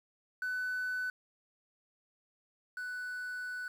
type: tone pair in turn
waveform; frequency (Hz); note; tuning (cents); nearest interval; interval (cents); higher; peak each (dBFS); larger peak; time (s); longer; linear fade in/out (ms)
triangle; 1500 / 1488.8; F#6 / F#6; +23 / +10; unison; 13; first; -30 / -35; first; 0.42-1.1 / 2.77-3.68; second; 2
effects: tanh soft clip ceiling -28 dBFS + 10-bit